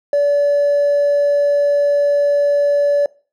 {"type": "tone with hard clipping", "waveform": "triangle", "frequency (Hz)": 575, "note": "D5", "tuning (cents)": -37, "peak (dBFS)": -11, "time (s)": [0.13, 3.06], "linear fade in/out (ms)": 2, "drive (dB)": 2, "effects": ["noise-tail reverb RT60 0.4 s tail -23 dB re dry"]}